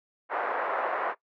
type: band-pass noise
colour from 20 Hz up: pink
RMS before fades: -30 dBFS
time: 0.29-1.15 s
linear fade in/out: 50 ms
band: 520 to 1600 Hz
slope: 24 dB/octave
effects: noise-tail reverb RT60 0.1 s tail -17 dB re dry